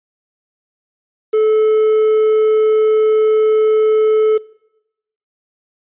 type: tone with quantisation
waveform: triangle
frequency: 433.7 Hz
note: A4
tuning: 25 cents flat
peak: -8 dBFS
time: 1.33-4.38 s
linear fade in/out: 10 ms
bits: 6
effects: noise-tail reverb RT60 0.9 s tail -22 dB re dry + resampled to 8000 Hz